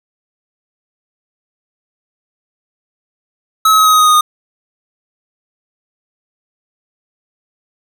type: tone with pitch steps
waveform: square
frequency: 1291 / 1282.1 / 1273.2 / 1264.4 / 1255.7 / 1247 / 1238.4 / 1229.9 Hz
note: E6 / E6 / D#6 / D#6 / D#6 / D#6 / D#6 / D#6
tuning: -37 / -48 / +39 / +27 / +15 / +3 / -9 / -20 cents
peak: -7 dBFS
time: 3.65-4.21 s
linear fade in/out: 5 ms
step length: 70 ms
effects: none